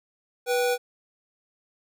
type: tone pair together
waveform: square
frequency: 490 / 777.8 Hz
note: B4 / G5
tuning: -14 / -14 cents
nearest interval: minor sixth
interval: 800 cents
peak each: -23 / -30 dBFS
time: 0.46-0.78 s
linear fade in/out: 50 ms
effects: none